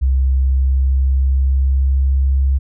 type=tone with pitch glide; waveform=sine; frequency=65.8 to 67.38 Hz; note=C2 to C#2; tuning=+10 to -49 cents; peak=-11 dBFS; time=0.01-2.59 s; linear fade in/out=20 ms; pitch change=+41 cents; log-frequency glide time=0.11-2.39 s; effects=none